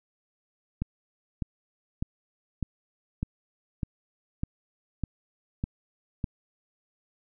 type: click train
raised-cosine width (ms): 5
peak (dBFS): -16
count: 10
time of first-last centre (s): 0.82-6.242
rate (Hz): 1.66
effects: none